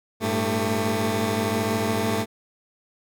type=tone cluster; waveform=15% pulse; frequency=100.8 / 114.3 / 222.7 / 395.8 Hz; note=G2 / A#2 / A3 / G4; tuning=+49 / -34 / +21 / +17 cents; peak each=-21 / -26 / -18 / -27 dBFS; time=0.2-2.26 s; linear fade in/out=50 ms; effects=none